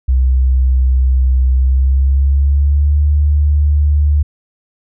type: tone with pitch glide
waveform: sine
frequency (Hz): 64.4 to 73.55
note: C2 to D2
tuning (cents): -27 to +3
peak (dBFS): -8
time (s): 0.08-4.23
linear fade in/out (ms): 10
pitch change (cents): +230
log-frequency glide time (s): 1.56-2.99
effects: none